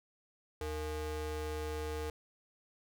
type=ring-modulated tone; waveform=square; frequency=191.6 Hz; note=G3; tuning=39 cents flat; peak=-34 dBFS; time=0.61-2.1 s; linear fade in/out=2 ms; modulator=268 Hz; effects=none

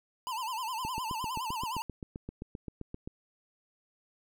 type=tone with vibrato; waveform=square; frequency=952 Hz; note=A#5; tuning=36 cents sharp; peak=-34 dBFS; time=0.27-1.82 s; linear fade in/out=0 ms; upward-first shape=sine; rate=9.7 Hz; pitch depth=160 cents each way
type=click train; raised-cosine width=3 ms; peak=-26 dBFS; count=18; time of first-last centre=0.85-3.075 s; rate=7.64 Hz
effects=none

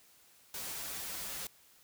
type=noise with comb filter; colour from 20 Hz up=white; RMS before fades=-41 dBFS; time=0.54-1.47 s; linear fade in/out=2 ms; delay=8.4 ms; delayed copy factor=-0.9; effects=white hiss -63 dBFS RMS until 1.83 s

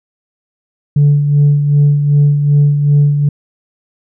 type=tone with tremolo; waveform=sine; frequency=145.1 Hz; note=D3; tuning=21 cents flat; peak=-3 dBFS; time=0.96-3.29 s; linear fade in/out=5 ms; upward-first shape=sine; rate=2.6 Hz; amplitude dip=55%; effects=tanh soft clip ceiling -3 dBFS

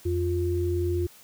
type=tone pair together; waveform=sine; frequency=86.8 / 351.5 Hz; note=F2 / F4; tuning=-10 / +11 cents; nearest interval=2 octaves; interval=2421 cents; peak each=-26 dBFS; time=0.05-1.07 s; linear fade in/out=10 ms; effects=white hiss -52 dBFS RMS until 1.23 s

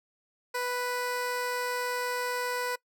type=tone; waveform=15% pulse; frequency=493.9 Hz; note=B4; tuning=in tune; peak=-23 dBFS; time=0.54-2.76 s; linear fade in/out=10 ms; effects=noise-tail reverb RT60 0.1 s tail -23 dB re dry

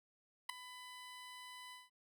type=tone with ADSR envelope; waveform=15% pulse; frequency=1000 Hz; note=B5; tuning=21 cents sharp; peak=-27 dBFS; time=0.49-1.9 s; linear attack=7 ms; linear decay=3 ms; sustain=-17 dB; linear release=180 ms; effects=none

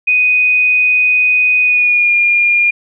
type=tone with pitch glide; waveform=sine; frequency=2492 to 2414 Hz; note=D#7 to D7; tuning=+2 to +47 cents; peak=-8 dBFS; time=0.07-2.71 s; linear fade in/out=10 ms; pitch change=-55 cents; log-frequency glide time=1.62-2.14 s; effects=none

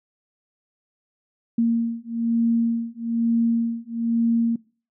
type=beating tone pair; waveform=sine; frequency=230.8 / 231.9 Hz; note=A#3 / A#3; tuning=-17 / -9 cents; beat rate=1.1 Hz; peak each=-22 dBFS; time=1.58-4.56 s; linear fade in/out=5 ms; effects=noise-tail reverb RT60 0.4 s tail -24 dB re dry

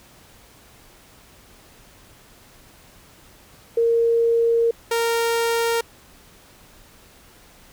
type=tone pair in turn; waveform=sine / sawtooth; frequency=463.2 / 463.2 Hz; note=A#4 / A#4; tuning=-11 / -11 cents; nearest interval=unison; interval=0 cents; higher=neither; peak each=-15 dBFS; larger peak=neither; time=3.77-4.71 / 4.91-5.81 s; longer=first; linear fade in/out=5 ms; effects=pink hiss -50 dBFS RMS until 7.72 s

